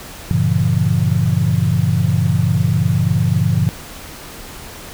sine chord, G diminished seventh, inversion none, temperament just, 98 / 117.6 / 141.12 / 169.34 Hz, G2 / Bb2 / Db3 / Fb3, 0 / +16 / +31 / +47 cents, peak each -18 dBFS, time 0.31-3.69 s, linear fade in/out 0 ms, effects pink hiss -34 dBFS RMS until 4.93 s

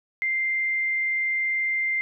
sine tone, 2093 Hz, C7, in tune, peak -22 dBFS, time 0.22-2.01 s, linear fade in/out 0 ms, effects none

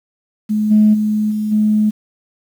sine tone with level steps, 213 Hz, G#3, 44 cents sharp, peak -13 / -6 / -13 / -16 / -10 dBFS, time 0.49-1.91 s, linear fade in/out 20 ms, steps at 0.7 / 0.93 / 1.3 / 1.51 s, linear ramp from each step 20 ms, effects tanh soft clip ceiling -2 dBFS + 7-bit

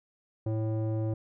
square tone with low-pass filter, 110 Hz, A2, in tune, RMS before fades -30 dBFS, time 0.46-1.14 s, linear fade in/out 5 ms, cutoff 510 Hz, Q 1.7, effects none

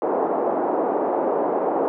pink band-pass noise, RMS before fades -22 dBFS, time 0.02-1.88 s, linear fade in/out 0 ms, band 330 to 870 Hz, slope 24 dB/octave, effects none

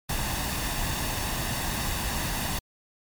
pink noise with comb filter, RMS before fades -29 dBFS, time 0.09-2.59 s, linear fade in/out 5 ms, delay 1.1 ms, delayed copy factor +0.5, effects MP3 96 kbps

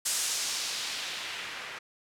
blue noise with low-pass filter sweep, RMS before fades -34 dBFS, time 0.05-1.79 s, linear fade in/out 10 ms, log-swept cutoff 8500 to 1900 Hz, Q 1.1, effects none

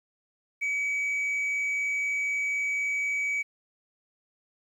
sine tone with frequency modulation, 2276 Hz, C#7, 45 cents sharp, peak -23 dBFS, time 0.61-3.43 s, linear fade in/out 20 ms, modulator 133 Hz, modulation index 0.2, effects tanh soft clip ceiling -25 dBFS + 10-bit

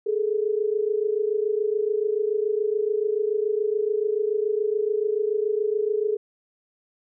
sine tone pair together, 415.5 / 442.5 Hz, G#4 / A4, +1 / +10 cents, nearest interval minor second, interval 109 cents, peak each -23 / -25 dBFS, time 0.06-6.17 s, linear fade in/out 10 ms, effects none

